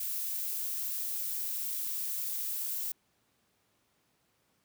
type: noise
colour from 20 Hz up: violet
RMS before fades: -35 dBFS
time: 0-2.92 s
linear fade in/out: 5 ms
effects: pink hiss -73 dBFS RMS until 4.64 s + high-pass 100 Hz 12 dB/octave